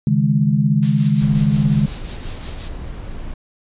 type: chord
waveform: sine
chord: C# suspended second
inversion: none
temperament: equal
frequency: 138.59 / 155.56 / 207.7 Hz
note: C#3 / D#3 / G#3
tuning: 0 / 0 / 0 cents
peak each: -17 dBFS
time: 0.07-1.86 s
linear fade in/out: 2 ms
type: noise with tremolo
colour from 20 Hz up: blue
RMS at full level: -27 dBFS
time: 0.82-2.69 s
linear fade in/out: 10 ms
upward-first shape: triangle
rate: 5.6 Hz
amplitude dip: 55%
type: noise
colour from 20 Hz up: brown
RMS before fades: -29 dBFS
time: 1.21-3.34 s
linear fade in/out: 5 ms
effects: resampled to 8000 Hz